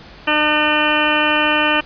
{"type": "harmonic tone", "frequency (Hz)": 302.1, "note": "D4", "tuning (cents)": 49, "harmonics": [1, 2, 3, 4, 5, 6, 8, 9, 10], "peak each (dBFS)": [-22, -22, -22, -22, -22, -22, -22, -22, -22], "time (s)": [0.27, 1.81], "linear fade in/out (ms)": 10, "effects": ["pink hiss -40 dBFS RMS until 1.85 s", "resampled to 11025 Hz"]}